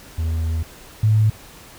triangle / sine tone pair in turn, 81 / 108.12 Hz, E2 / A2, -30 / -30 cents, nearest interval perfect fourth, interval 500 cents, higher second, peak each -17 / -12 dBFS, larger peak second, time 0.18-0.63 / 1.03-1.3 s, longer first, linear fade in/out 5 ms, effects pink hiss -43 dBFS RMS until 1.78 s

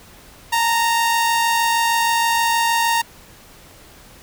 sawtooth tone pair together, 880 / 926.4 Hz, A5 / A#5, 0 / -11 cents, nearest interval minor second, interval 89 cents, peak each -24 / -12 dBFS, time 0.52-3.02 s, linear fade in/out 10 ms, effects pink hiss -45 dBFS RMS until 4.22 s

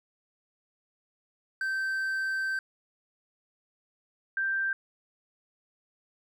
triangle / sine tone pair in turn, 1554 / 1572.1 Hz, G6 / G6, -16 / +5 cents, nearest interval unison, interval 21 cents, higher second, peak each -26 dBFS, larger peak neither, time 1.61-2.59 / 4.37-4.73 s, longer first, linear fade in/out 2 ms, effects none

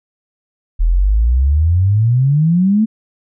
sine exponential sweep, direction up, 39 to 225.5 Hz, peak -9 dBFS, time 0.79-2.86 s, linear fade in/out 20 ms, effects none

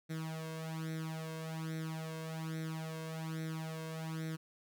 sawtooth tone with flanger, 160 Hz, D#3, 49 cents sharp, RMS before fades -41 dBFS, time 0.09-4.37 s, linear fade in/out 20 ms, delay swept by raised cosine 0.51 to 1.91 ms, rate 1.2 Hz, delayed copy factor +0.8, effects none

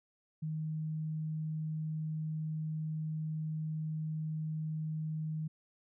sine tone, 156.3 Hz, D#3, 8 cents sharp, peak -34 dBFS, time 0.42-5.48 s, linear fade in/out 10 ms, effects none

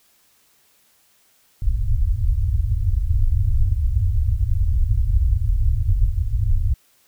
pink low-pass noise, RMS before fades -18 dBFS, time 1.62-6.74 s, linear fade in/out 5 ms, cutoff 110 Hz, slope 96 dB/octave, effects white hiss -59 dBFS RMS until 7.07 s

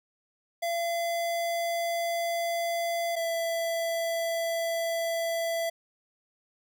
square tone pair in turn, 680 / 666.8 Hz, F5 / E5, -46 / +20 cents, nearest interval unison, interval 34 cents, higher first, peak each -28 dBFS, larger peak neither, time 0.62-3.16 / 3.16-5.7 s, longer neither, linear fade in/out 10 ms, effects none

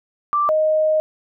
sine tone pair in turn, 1174.7 / 622.3 Hz, D6 / D#5, 0 / 0 cents, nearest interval major seventh, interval 1100 cents, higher first, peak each -15 / -14 dBFS, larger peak second, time 0.33-0.49 / 0.49-1 s, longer second, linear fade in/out 0 ms, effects none

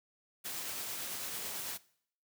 white noise with tremolo, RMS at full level -39 dBFS, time 0.44-1.78 s, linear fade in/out 20 ms, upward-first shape triangle, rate 9 Hz, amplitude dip 25%, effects noise-tail reverb RT60 0.6 s tail -20 dB re dry + high-pass 100 Hz 12 dB/octave

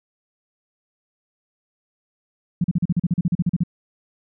sine tone bursts, 173.8 Hz, F3, 8 cents flat, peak -15 dBFS, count 15, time 2.61-3.636 s, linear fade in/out 5 ms, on 32 ms, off 39 ms, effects none

